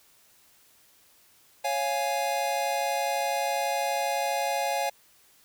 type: chord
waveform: square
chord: Db major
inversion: none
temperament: equal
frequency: 554.4 / 698.5 / 830.6 Hz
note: Db5 / F5 / Ab5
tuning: 0 / 0 / 0 cents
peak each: -32 / -31 / -30 dBFS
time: 1.64-4.9 s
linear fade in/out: 10 ms
effects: white hiss -60 dBFS RMS until 5.44 s